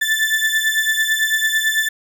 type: beating tone pair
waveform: 35% pulse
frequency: 1756 / 1765 Hz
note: A6 / A6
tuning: -4 / +5 cents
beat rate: 9 Hz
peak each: -16 / -18 dBFS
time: 0.01-1.89 s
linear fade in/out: 10 ms
effects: none